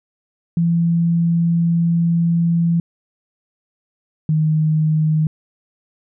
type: tone pair in turn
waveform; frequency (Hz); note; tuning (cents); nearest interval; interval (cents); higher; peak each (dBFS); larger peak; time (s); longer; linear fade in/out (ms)
sine; 168.6 / 155.77; E3 / D#3; +39 / +2; minor second; 137; first; -13; neither; 0.57-2.8 / 4.29-5.27; first; 2
effects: none